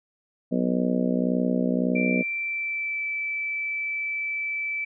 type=harmonic tone; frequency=61.8 Hz; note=B1; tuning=2 cents sharp; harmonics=3 / 4 / 5 / 6 / 7 / 8 / 9 / 10; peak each=-26 / -24 / -34 / -35 / -36 / -31 / -37 / -33 dBFS; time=0.51-2.23 s; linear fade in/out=20 ms
type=tone with pitch glide; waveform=sine; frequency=2349 to 2317 Hz; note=D7 to D7; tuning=0 to -24 cents; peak=-26 dBFS; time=1.95-4.85 s; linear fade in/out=10 ms; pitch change=-24 cents; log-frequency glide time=2.26-3.04 s
effects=none